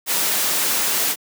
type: noise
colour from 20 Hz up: white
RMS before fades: -20 dBFS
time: 0.06-1.16 s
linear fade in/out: 50 ms
effects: high-pass 200 Hz 12 dB/octave